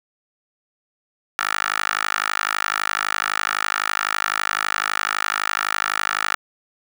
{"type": "tone with high-pass filter", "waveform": "10% pulse", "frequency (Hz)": 51.91, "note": "G#1", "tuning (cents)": 0, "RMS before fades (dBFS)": -23, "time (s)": [1.39, 6.35], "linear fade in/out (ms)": 0, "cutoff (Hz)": 1400, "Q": 3.3, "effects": []}